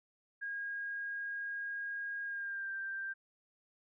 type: tone with pitch glide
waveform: sine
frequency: 1631 to 1577.3 Hz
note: G#6 to G6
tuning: -32 to +10 cents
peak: -37 dBFS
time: 0.41-3.14 s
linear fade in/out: 20 ms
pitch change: -58 cents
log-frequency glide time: 2.24-2.71 s
effects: none